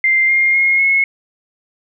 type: tone with pitch steps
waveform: sine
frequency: 2093 / 2121 / 2149 / 2178 Hz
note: C7 / C7 / C7 / C#7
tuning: 0 / +23 / +46 / -31 cents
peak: -10 dBFS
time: 0.04-1.04 s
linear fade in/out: 2 ms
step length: 250 ms
effects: none